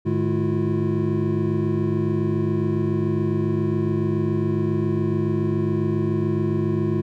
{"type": "tone cluster", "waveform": "triangle", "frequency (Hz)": [103.9, 150.2, 212.1, 333.3, 360.5], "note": ["G#2", "D3", "G#3", "E4", "F#4"], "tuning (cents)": [1, 39, 37, 19, -45], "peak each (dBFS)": -24, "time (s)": [0.05, 7.02], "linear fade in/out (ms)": 20, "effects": []}